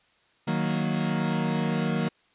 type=chord; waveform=40% pulse; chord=D# minor; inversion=none; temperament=equal; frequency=155.56 / 185 / 233.1 Hz; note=D#3 / F#3 / A#3; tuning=0 / 0 / 0 cents; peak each=-28 dBFS; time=0.47-2.09 s; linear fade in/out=10 ms; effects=white hiss -64 dBFS RMS until 2.34 s + resampled to 8000 Hz